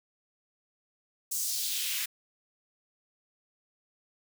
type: noise with high-pass filter sweep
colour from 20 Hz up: white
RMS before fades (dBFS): -32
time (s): 1.31-2.06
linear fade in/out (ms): 10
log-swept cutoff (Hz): 7400 to 1900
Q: 1.8
effects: none